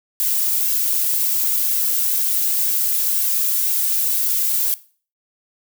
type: noise with flanger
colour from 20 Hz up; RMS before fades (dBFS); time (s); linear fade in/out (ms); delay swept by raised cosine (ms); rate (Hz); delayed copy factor
violet; -19; 0.2-4.74; 0; 1.8 to 2.46; 2; +0.55
effects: noise-tail reverb RT60 0.4 s tail -18 dB re dry